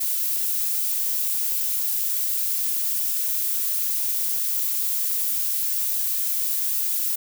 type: noise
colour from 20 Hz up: violet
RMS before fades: -24 dBFS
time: 0-7.16 s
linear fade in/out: 10 ms
effects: none